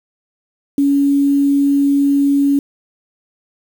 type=tone with quantisation; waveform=sine; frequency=280.9 Hz; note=C#4; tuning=23 cents sharp; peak=-10 dBFS; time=0.78-2.59 s; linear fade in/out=2 ms; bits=6; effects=none